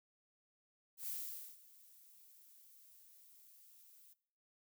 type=noise with ADSR envelope; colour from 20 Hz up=violet; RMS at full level=-42 dBFS; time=0.97-4.14 s; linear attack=110 ms; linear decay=490 ms; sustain=-21 dB; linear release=15 ms; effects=noise-tail reverb RT60 0.6 s tail -20 dB re dry